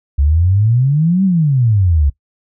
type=exponential two-way sweep; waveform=sine; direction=up then down; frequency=67.6 to 196.8 to 67.6 Hz; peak=-9 dBFS; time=0.18-2.1 s; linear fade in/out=10 ms; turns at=1.24 s; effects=noise-tail reverb RT60 0.1 s tail -19 dB re dry